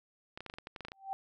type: clicks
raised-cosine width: 0.3 ms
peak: -27 dBFS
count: 12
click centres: 0.375 / 0.406 / 0.463 / 0.499 / 0.539 / 0.585 / 0.671 / 0.762 / 0.807 / 0.85 / 0.884 / 0.919 s
type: tone with exponential growth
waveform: sine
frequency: 777 Hz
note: G5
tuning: 16 cents flat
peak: -31 dBFS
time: 0.93-1.13 s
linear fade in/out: 0 ms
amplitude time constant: 42 ms
effects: none